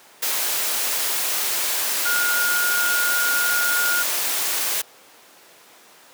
sine tone in noise, 1428 Hz, F6, 38 cents sharp, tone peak -20 dBFS, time 2.05-4.03 s, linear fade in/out 10 ms, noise white, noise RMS -23 dBFS, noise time 0.22-4.82 s, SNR 0 dB, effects pink hiss -48 dBFS RMS until 6.13 s + high-pass 400 Hz 12 dB/octave

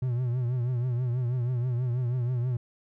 triangle tone with vibrato, 123.47 Hz, B2, in tune, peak -23 dBFS, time 0.02-2.57 s, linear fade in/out 5 ms, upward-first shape triangle, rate 6.2 Hz, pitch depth 96 cents each way, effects none

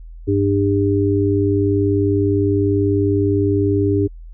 harmonic tone, 100 Hz, G2, 35 cents sharp, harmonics 1 / 3 / 4, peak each -18 / -18 / -18 dBFS, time 0.27-4.08 s, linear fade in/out 20 ms, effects added 41 Hz sine -33 dBFS peak until 4.33 s

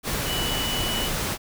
sine tone in noise, 2960 Hz, F#7, in tune, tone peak -28 dBFS, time 0.25-1.1 s, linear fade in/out 50 ms, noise pink, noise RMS -27 dBFS, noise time 0.03-1.38 s, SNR -4 dB, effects none

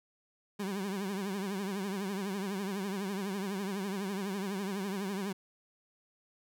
30% pulse tone with vibrato, 196 Hz, G3, in tune, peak -31 dBFS, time 0.59-5.33 s, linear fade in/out 10 ms, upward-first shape triangle, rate 12 Hz, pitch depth 120 cents each way, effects none

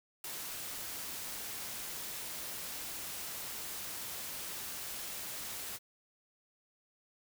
white noise with ADSR envelope, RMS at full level -40 dBFS, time 0.24-5.79 s, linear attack 3 ms, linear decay 5 ms, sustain -2 dB, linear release 38 ms, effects none

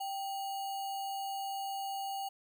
sine tone with sample-and-hold, 784 Hz, G5, in tune, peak -35 dBFS, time 0-2.29 s, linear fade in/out 10 ms, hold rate 3675 Hz, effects none

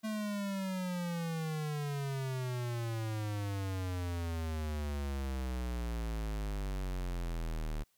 square exponential sweep, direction down, 219.5 to 37.41 Hz, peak -35 dBFS, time 0.03-7.84 s, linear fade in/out 20 ms, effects white hiss -74 dBFS RMS until 7.97 s

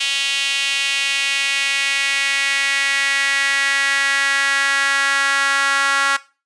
sawtooth tone with high-pass filter sweep, 276.6 Hz, C#4, 4 cents flat, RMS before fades -18 dBFS, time 0-6.17 s, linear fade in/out 10 ms, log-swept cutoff 2900 to 1400 Hz, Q 3, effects noise-tail reverb RT60 0.3 s tail -17 dB re dry + resampled to 22050 Hz

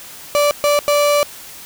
35% pulse tone bursts at uneven times, 583 Hz, D5, 13 cents flat, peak -10 dBFS, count 3, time 0.35-0.51 / 0.64-0.79 / 0.88-1.23 s, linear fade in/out 0 ms, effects white hiss -36 dBFS RMS until 1.65 s

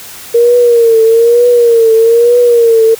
sine tone with vibrato, 466.2 Hz, A#4, in tune, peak -3 dBFS, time 0.34-2.95 s, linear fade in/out 10 ms, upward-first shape triangle, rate 1.1 Hz, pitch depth 83 cents each way, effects white hiss -29 dBFS RMS until 2.99 s

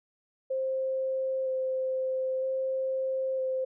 sine tone with vibrato, 524 Hz, C5, 2 cents sharp, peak -27 dBFS, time 0.5-3.65 s, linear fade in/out 10 ms, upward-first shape square, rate 0.52 Hz, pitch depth 9 cents each way, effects none

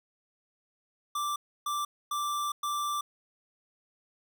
square tone bursts at uneven times, 1174.7 Hz, D6, in tune, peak -30 dBFS, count 4, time 1.15-1.36 / 1.66-1.85 / 2.11-2.52 / 2.63-3.01 s, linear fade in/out 5 ms, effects none

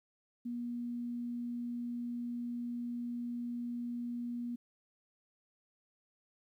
sine tone, 240 Hz, B3, 49 cents flat, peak -36 dBFS, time 0.45-4.56 s, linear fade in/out 10 ms, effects 12-bit

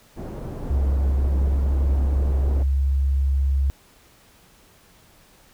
pink low-pass noise, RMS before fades -32 dBFS, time 0.16-2.64 s, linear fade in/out 20 ms, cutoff 570 Hz, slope 12 dB/octave
sine tone, 68.3 Hz, C#2, 25 cents flat, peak -17 dBFS, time 0.7-3.7 s, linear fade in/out 0 ms
effects pink hiss -54 dBFS RMS until 5.53 s

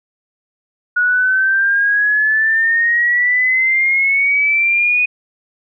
sine exponential sweep, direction up, 1452 to 2489 Hz, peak -11 dBFS, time 0.96-5.06 s, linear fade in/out 10 ms, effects none

